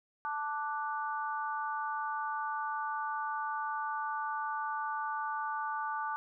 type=chord; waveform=sine; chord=D major; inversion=second; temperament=equal; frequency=880 / 1174.7 / 1480 Hz; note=A5 / D6 / F#6; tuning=0 / 0 / 0 cents; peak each=-36 / -37 / -40 dBFS; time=0.25-6.16 s; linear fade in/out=0 ms; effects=none